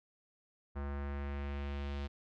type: tone with low-pass filter sweep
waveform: square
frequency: 70.7 Hz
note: C#2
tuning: 35 cents sharp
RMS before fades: -39 dBFS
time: 0.75-2.08 s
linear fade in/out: 20 ms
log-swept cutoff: 1400 to 3800 Hz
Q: 1.5
effects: none